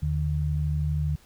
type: tone pair together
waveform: sine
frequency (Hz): 77.78 / 150.26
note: D#2 / D3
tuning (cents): 0 / +40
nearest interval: major seventh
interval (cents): 1140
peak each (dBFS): -26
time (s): 0.02-1.16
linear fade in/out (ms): 10
effects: pink hiss -57 dBFS RMS until 1.25 s